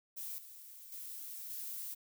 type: noise with level steps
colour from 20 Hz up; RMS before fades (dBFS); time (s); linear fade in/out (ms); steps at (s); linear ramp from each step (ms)
violet; -43 / -53 / -46 / -43; 0.16-1.95; 20; 0.38 / 0.92 / 1.5; 2
effects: none